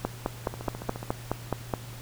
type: two click trains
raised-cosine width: 1 ms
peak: -12 / -22 dBFS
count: 9 / 9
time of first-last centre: 0.05-1.738 / 0.47-1.029 s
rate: 4.74 / 14.3 Hz
effects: added 118 Hz sine -41 dBFS peak until 2.01 s + pink hiss -46 dBFS RMS until 2.01 s